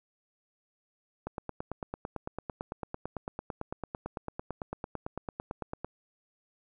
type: click train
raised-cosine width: 1 ms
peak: -21 dBFS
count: 42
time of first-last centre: 1.27-5.846 s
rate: 8.96 Hz
effects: none